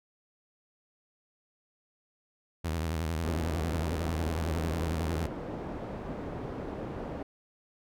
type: tone with vibrato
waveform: sawtooth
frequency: 80.8 Hz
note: E2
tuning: 34 cents flat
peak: -26 dBFS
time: 2.64-5.27 s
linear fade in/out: 10 ms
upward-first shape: sine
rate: 11 Hz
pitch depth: 110 cents each way
type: low-pass noise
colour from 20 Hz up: white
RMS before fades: -38 dBFS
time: 3.24-7.23 s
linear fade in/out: 5 ms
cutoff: 510 Hz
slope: 12 dB/octave
effects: none